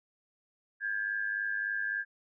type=tone pair together; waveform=sine; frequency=1601 / 1704.5 Hz; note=G6 / G#6; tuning=+36 / +45 cents; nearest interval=minor second; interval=109 cents; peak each=-32 / -35 dBFS; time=0.8-2.05 s; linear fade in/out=50 ms; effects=none